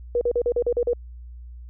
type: tone bursts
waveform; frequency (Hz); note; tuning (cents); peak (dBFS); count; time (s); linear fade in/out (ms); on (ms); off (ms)
sine; 480.8; B4; -46; -18; 8; 0.15-0.933; 2; 62; 41
effects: added 60 Hz sine -37 dBFS peak until 1.69 s